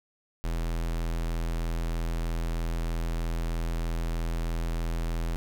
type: tone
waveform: square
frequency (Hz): 41.58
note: E1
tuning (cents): +16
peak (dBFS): -28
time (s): 0.44-5.36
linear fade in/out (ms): 0
effects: none